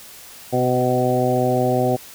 harmonic tone with a mistuned harmonic, 125.5 Hz, B2, 28 cents sharp, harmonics 1 / 2 / 3 / 4 / 5 / 6, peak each -23 / -23 / -23 / -23 / -23 / -23 dBFS, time 0.52-1.97 s, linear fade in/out 20 ms, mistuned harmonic 4, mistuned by +19 cents, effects white hiss -41 dBFS RMS until 2.14 s

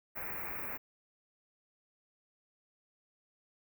white band-stop noise, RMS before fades -40 dBFS, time 0.15-0.78 s, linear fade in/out 20 ms, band 2500 to 15000 Hz, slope 96 dB/octave, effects none

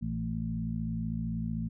harmonic tone with a mistuned harmonic, 55.8 Hz, A1, 25 cents sharp, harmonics 1 / 2 / 3 / 4, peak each -39 / -37 / -35 / -35 dBFS, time 0.01-1.69 s, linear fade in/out 20 ms, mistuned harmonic 2, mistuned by +41 cents, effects none

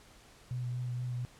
sine tone with vibrato, 123.47 Hz, B2, in tune, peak -33 dBFS, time 0.51-1.25 s, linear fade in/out 0 ms, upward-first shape sine, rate 4.2 Hz, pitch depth 17 cents each way, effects pink hiss -58 dBFS RMS until 1.39 s + low-pass 10000 Hz 12 dB/octave

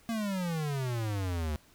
square exponential sweep, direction down, 233.1 to 73.42 Hz, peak -31 dBFS, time 0.09-1.56 s, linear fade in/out 0 ms, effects pink hiss -61 dBFS RMS until 1.74 s

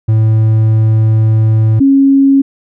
triangle / sine tone pair in turn, 110 / 273.9 Hz, A2 / C#4, 0 / -21 cents, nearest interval octave + major third, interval 1579 cents, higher second, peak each -4 dBFS, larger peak neither, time 0.08-1.8 / 1.8-2.42 s, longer first, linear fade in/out 10 ms, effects none

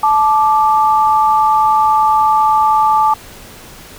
sine tone pair together, 870.1 / 1178 Hz, A5 / D6, -20 / +5 cents, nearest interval perfect fourth, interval 525 cents, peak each -10 / -13 dBFS, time 0.03-3.14 s, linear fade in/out 5 ms, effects pink hiss -36 dBFS RMS until 3.98 s

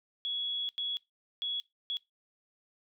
sine tone bursts at uneven times, 3360 Hz, G#7, 19 cents sharp, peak -31 dBFS, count 4, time 0.25-0.69 / 0.78-0.97 / 1.42-1.6 / 1.9-1.97 s, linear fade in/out 0 ms, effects noise-tail reverb RT60 0.2 s tail -22 dB re dry

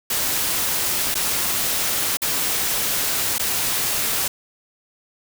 white noise with dropouts, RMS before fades -22 dBFS, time 0.1-4.28 s, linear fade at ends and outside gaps 5 ms, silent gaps 1.144-1.152 / 2.171-2.218 / 3.383-3.394 s, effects none

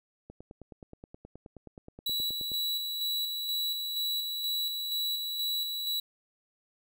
click train, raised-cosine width 2 ms, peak -32 dBFS, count 22, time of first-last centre 0.3-2.518 s, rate 9.47 Hz
45% pulse tone with tremolo, 3927 Hz, B7, 11 cents flat, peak -29 dBFS, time 2.06-6 s, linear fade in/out 5 ms, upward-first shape square, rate 2.1 Hz, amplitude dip 35%
effects none

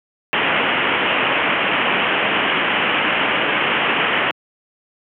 white low-pass noise, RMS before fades -18 dBFS, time 0.33-4.31 s, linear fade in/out 0 ms, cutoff 3100 Hz, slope 96 dB/octave, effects high-pass 200 Hz 12 dB/octave

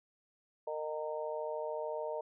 harmonic tone, 153.5 Hz, D#3, 23 cents flat, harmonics 3 / 4 / 5 / 6, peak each -40 / -38 / -50 / -43 dBFS, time 0.67-2.21 s, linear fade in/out 5 ms, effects none

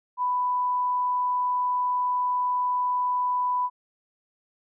sine tone, 993 Hz, B5, 9 cents sharp, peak -22 dBFS, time 0.17-3.7 s, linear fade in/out 50 ms, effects none

